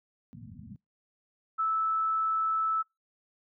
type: low-pass noise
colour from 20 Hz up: white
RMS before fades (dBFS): -44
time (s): 0.33-0.76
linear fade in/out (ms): 0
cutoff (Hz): 240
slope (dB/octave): 96
type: tone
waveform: sine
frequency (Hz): 1311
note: E6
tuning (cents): -10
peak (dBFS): -25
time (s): 1.58-2.83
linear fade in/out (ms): 20
effects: noise-tail reverb RT60 0.2 s tail -26 dB re dry + high-pass 100 Hz 12 dB/octave